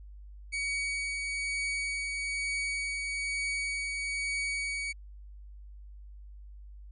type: tone with tremolo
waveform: 40% pulse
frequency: 2255 Hz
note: C#7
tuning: 29 cents sharp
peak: -29 dBFS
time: 0.52-4.93 s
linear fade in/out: 20 ms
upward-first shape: triangle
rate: 1.1 Hz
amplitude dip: 30%
effects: added 50 Hz sine -45 dBFS peak until 6.91 s + resampled to 24000 Hz